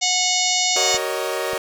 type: harmonic tone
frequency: 731 Hz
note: F#5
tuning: 21 cents flat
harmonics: 1 / 3 / 4 / 5 / 6 / 7 / 8 / 9 / 10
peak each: -26 / -26 / -26 / -26 / -26 / -26 / -26 / -26 / -26 dBFS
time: 0.01-0.98 s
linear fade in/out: 20 ms
type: chord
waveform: sawtooth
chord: D# minor seventh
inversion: first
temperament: equal with one note detuned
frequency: 378.6 / 466.2 / 554.4 / 622.3 Hz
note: F#4 / A#4 / C#5 / D#5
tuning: +40 / 0 / 0 / 0 cents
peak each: -24 dBFS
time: 0.76-1.58 s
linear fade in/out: 2 ms
type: clicks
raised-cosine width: 3 ms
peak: -24 dBFS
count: 2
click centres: 0.945 / 1.533 s
effects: none